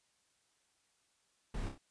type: noise with echo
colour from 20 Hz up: brown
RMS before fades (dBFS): -40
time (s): 1.54-1.69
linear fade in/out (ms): 5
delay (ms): 30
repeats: 3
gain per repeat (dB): -5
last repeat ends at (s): 1.78
effects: white hiss -75 dBFS RMS until 1.9 s + resampled to 22050 Hz